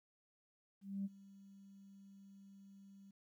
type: tone with ADSR envelope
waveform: sine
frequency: 196.8 Hz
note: G3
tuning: 7 cents sharp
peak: -36 dBFS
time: 0.81-3.11 s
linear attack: 240 ms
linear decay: 32 ms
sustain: -21 dB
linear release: 5 ms
effects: tanh soft clip ceiling -32 dBFS + 13-bit